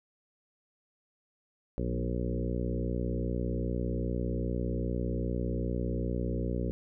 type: harmonic tone with a mistuned harmonic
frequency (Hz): 60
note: B1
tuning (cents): -49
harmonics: 1 / 2 / 3 / 4 / 5 / 6 / 7 / 8 / 9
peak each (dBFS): -33 / -36 / -38 / -39 / -40 / -41 / -41 / -42 / -43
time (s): 1.78-6.71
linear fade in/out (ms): 0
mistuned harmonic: 3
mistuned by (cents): +24
effects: none